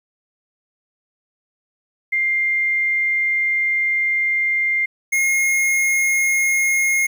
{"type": "tone pair in turn", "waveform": ["sine", "square"], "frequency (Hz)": [2100, 2148], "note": ["C7", "C7"], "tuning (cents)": [6, 45], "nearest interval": "unison", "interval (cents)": 39, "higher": "second", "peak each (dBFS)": -16, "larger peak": "neither", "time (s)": [[2.12, 4.86], [5.12, 7.07]], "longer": "first", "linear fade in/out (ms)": 10, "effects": ["9-bit"]}